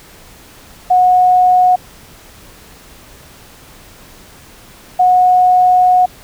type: tone bursts at uneven times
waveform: sine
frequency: 730 Hz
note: F#5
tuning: 24 cents flat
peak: -6 dBFS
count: 2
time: 0.9-1.76 / 4.99-6.06 s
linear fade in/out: 10 ms
effects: pink hiss -40 dBFS RMS until 6.23 s